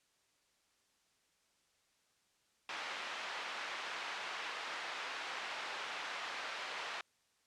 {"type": "band-pass noise", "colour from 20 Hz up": "pink", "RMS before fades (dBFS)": -43, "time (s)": [2.69, 7.01], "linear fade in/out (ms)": 2, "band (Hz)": [950, 3300], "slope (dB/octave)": 12, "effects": ["white hiss -75 dBFS RMS until 7.46 s", "low-pass 8000 Hz 12 dB/octave"]}